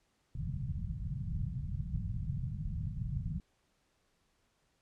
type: low-pass noise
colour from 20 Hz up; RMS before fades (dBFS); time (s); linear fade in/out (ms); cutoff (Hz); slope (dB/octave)
white; -37; 0.35-3.4; 2; 170; 48
effects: pink hiss -75 dBFS RMS until 4.81 s + low-pass 9000 Hz 12 dB/octave